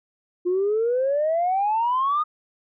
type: exponential sweep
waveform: sine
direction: up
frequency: 349.2 to 1248 Hz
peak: -18 dBFS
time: 0.45-2.24 s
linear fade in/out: 20 ms
effects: tanh soft clip ceiling -15 dBFS